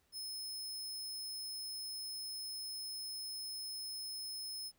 sawtooth tone, 5190 Hz, E8, 28 cents flat, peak -39 dBFS, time 0.12-4.72 s, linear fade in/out 50 ms, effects pink hiss -75 dBFS RMS until 4.78 s

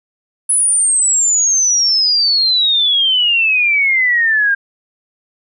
sine exponential sweep, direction down, 10290 to 1593 Hz, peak -10 dBFS, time 0.49-4.55 s, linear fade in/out 10 ms, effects none

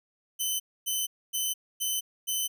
10% pulse tone bursts, 3042 Hz, F#7, 47 cents sharp, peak -19 dBFS, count 5, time 0.39-2.48 s, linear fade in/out 20 ms, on 210 ms, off 260 ms, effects none

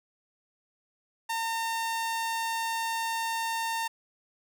sawtooth tone, 910 Hz, A#5, 42 cents flat, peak -25 dBFS, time 1.29-3.88 s, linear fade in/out 10 ms, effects none

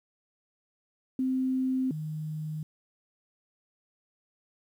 sine tone pair in turn, 260 / 154.6 Hz, C4 / D#3, -11 / -11 cents, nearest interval major sixth, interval 900 cents, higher first, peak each -25 / -32 dBFS, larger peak first, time 1.19-1.91 / 1.91-2.63 s, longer neither, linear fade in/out 2 ms, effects 10-bit

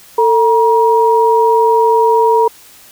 sine tone pair together, 447.9 / 950.7 Hz, A4 / A#5, +31 / +34 cents, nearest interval octave + minor second, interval 1303 cents, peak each -10 dBFS, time 0.18-2.48 s, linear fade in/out 5 ms, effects white hiss -41 dBFS RMS until 2.91 s

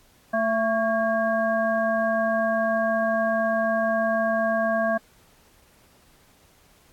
harmonic tone with a mistuned harmonic, 223 Hz, A3, 23 cents sharp, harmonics 1 / 3 / 5 / 7, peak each -28 / -22 / -31 / -28 dBFS, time 0.33-4.98 s, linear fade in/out 10 ms, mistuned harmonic 7, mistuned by +67 cents, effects pink hiss -58 dBFS RMS until 6.92 s + AAC 64 kbps

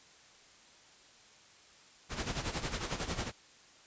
pink noise with tremolo, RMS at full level -34 dBFS, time 2.09-3.32 s, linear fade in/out 50 ms, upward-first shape sine, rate 11 Hz, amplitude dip 70%, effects white hiss -59 dBFS RMS until 3.86 s + resampled to 16000 Hz

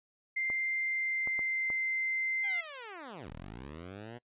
sine tone with pitch glide, 2093 to 2080 Hz, C7 to C7, 0 to -11 cents, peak -30 dBFS, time 0.36-2.61 s, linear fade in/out 10 ms, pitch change -11 cents, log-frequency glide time 0.81-1.81 s
clicks, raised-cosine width 1 ms, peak -30 dBFS, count 4, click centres 0.501 / 1.274 / 1.392 / 1.702 s
10% pulse linear two-way sweep, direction down then up, 830.6 to 34.65 to 123.4 Hz, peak -35 dBFS, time 2.43-4.19 s, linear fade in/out 20 ms, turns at 3.32 s
effects noise-tail reverb RT60 0.1 s tail -24 dB re dry + resampled to 8000 Hz

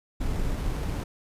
brown noise with sample-and-hold, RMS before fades -28 dBFS, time 0.2-1.04 s, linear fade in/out 10 ms, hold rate 7350 Hz, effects resampled to 32000 Hz

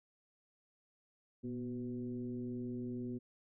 sine tone with frequency modulation, 244.8 Hz, B3, 15 cents flat, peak -38 dBFS, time 1.43-3.19 s, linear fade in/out 20 ms, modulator 128 Hz, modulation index 0.89, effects none

